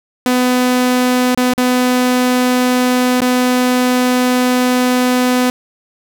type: tone with dropouts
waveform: sawtooth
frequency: 250.5 Hz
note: B3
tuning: 25 cents sharp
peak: -7 dBFS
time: 0.26-5.5 s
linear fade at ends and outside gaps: 1 ms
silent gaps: 1.348-1.375 / 1.536-1.579 / 3.205-3.217 s
effects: none